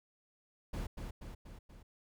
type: noise with echo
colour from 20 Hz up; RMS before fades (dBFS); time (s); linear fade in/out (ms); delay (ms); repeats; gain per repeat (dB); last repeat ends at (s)
brown; -38; 0.73-0.87; 10; 240; 4; -4; 1.83
effects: none